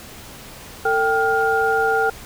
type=tone cluster; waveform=sine; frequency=449.3 / 782 / 1412 Hz; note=A4 / G5 / F6; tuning=+36 / -4 / +19 cents; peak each=-20 dBFS; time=0.85-2.1 s; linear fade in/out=5 ms; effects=pink hiss -39 dBFS RMS until 2.25 s